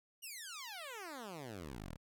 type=exponential sweep; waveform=10% pulse; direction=down; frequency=2960 to 34.71 Hz; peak=-37 dBFS; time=0.22-1.97 s; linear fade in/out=20 ms; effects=none